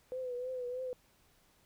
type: tone with vibrato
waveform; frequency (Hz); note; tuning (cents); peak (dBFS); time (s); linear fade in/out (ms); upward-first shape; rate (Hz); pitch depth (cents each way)
sine; 502; B4; +28; -36; 0.12-0.93; 0; triangle; 3.2; 61
effects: pink hiss -68 dBFS RMS until 1.65 s